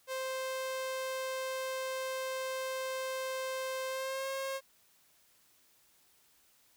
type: tone with pitch glide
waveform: sawtooth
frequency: 523.3 to 538.3 Hz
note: C5 to C5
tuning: 0 to +49 cents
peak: -31 dBFS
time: 0.07-4.61 s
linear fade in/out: 50 ms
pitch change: +49 cents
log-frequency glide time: 3.89-4.28 s
effects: white hiss -67 dBFS RMS until 6.76 s